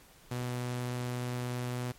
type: tone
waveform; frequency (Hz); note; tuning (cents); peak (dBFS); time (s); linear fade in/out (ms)
sawtooth; 123.47; B2; 0; -29; 0.31-1.92; 5
effects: pink hiss -58 dBFS RMS until 1.98 s + MP3 64 kbps